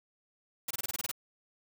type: noise bursts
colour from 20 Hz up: white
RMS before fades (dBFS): -35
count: 9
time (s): 0.68-1.115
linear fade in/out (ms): 5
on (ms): 27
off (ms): 24
effects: none